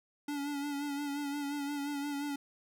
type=tone with vibrato; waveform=square; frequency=286.3 Hz; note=D4; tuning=44 cents flat; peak=-35 dBFS; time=0.28-2.36 s; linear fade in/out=5 ms; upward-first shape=sine; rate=5.7 Hz; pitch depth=38 cents each way; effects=none